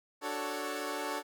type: chord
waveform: 15% pulse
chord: D major seventh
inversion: none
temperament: equal with one note detuned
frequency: 293.7 / 371.1 / 440 / 554.4 Hz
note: D4 / F#4 / A4 / C#5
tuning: 0 / +5 / 0 / 0 cents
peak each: -33 / -35 / -33 / -35 dBFS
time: 0.21-1.23 s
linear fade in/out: 50 ms
effects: none